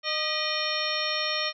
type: harmonic tone with a mistuned harmonic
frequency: 611 Hz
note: D#5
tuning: 32 cents flat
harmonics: 1 / 2 / 3 / 4 / 5 / 6 / 7 / 9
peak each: -34 / -34 / -34 / -34 / -34 / -34 / -34 / -34 dBFS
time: 0.03-1.53 s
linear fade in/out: 50 ms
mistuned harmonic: 3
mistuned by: +74 cents
effects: none